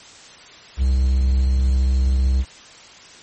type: tone with quantisation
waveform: triangle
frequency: 65.2 Hz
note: C2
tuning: 5 cents flat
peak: -12 dBFS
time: 0.77-2.45 s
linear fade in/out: 50 ms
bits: 7
effects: white hiss -43 dBFS RMS until 3.22 s + MP3 32 kbps